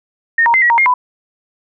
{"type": "tone with pitch steps", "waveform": "sine", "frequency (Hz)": [1839, 936, 2070, 1920, 933, 2129, 997], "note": ["A#6", "A#5", "C7", "B6", "A#5", "C7", "B5"], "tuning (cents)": [-24, 7, -19, -49, 1, 30, 16], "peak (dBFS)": -8, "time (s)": [0.38, 0.94], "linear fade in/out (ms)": 5, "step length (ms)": 80, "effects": []}